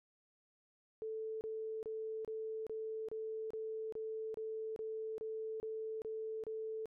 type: tone bursts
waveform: sine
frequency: 440 Hz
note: A4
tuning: in tune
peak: -39 dBFS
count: 14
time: 1.02-6.857 s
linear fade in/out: 0 ms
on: 390 ms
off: 29 ms
effects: none